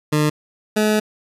20% pulse tone pair in turn, 151 / 213.5 Hz, D3 / G#3, +48 / +48 cents, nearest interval tritone, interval 600 cents, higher second, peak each -10 dBFS, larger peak neither, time 0.12-0.3 / 0.76-1 s, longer second, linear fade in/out 10 ms, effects resampled to 32000 Hz

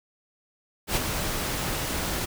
pink noise with ADSR envelope, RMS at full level -23 dBFS, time 0.87-2.26 s, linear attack 87 ms, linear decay 30 ms, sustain -6 dB, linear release 17 ms, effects none

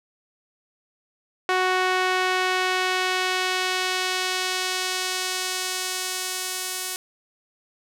sawtooth tone with band-pass filter sweep, 370 Hz, F#4, in tune, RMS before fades -25 dBFS, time 1.49-6.96 s, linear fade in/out 0 ms, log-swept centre 1500 to 10000 Hz, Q 0.71, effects none

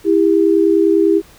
sine tone pair together, 329.6 / 399.6 Hz, E4 / G4, 0 / +33 cents, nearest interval minor third, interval 333 cents, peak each -12 dBFS, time 0.04-1.22 s, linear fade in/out 50 ms, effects pink hiss -45 dBFS RMS until 1.38 s

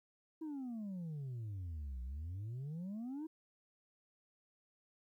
sine exponential two-way sweep, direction down then up, 326.2 to 60.1 to 326.2 Hz, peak -38 dBFS, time 0.41-3.27 s, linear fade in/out 10 ms, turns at 2.02 s, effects tanh soft clip ceiling -40 dBFS + 13-bit

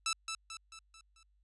10% pulse tone with echo, 1318.5 Hz, E6, in tune, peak -23 dBFS, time 0.06-0.13 s, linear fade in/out 2 ms, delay 220 ms, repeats 5, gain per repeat -6 dB, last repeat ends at 1.23 s, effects added 50 Hz sine -68 dBFS peak until 1.43 s + resampled to 24000 Hz

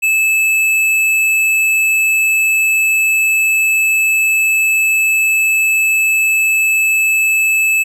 sine tone with hard clipping, 2613 Hz, E7, 16 cents flat, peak -12 dBFS, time 0.02-7.84 s, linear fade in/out 20 ms, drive 10 dB, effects none

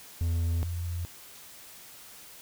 triangle / sine tone pair in turn, 84 / 86.36 Hz, E2 / F2, +33 / -19 cents, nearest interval unison, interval 48 cents, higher second, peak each -23 / -30 dBFS, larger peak first, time 0.21-0.63 / 0.63-1.05 s, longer neither, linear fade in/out 0 ms, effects white hiss -49 dBFS RMS until 2.41 s

